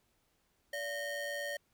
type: ring-modulated tone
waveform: square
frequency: 632 Hz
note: D#5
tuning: 27 cents sharp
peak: -34 dBFS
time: 0.73-1.57 s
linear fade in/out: 5 ms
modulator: 1210 Hz
effects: pink hiss -75 dBFS RMS until 1.73 s